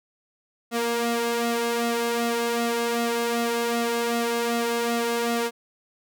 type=tone with flanger; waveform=sawtooth; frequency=234.6 Hz; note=A#3; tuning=11 cents sharp; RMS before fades=-25 dBFS; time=0.71-5.51 s; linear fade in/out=50 ms; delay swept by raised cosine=1.5 to 2.43 ms; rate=2.6 Hz; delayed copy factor=+0.7; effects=none